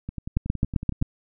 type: two click trains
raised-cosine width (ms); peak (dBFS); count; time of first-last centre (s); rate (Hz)
5; -19 / -9; 11 / 6; 0.09-1.016 / 0.37-1.024; 10.8 / 7.65
effects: none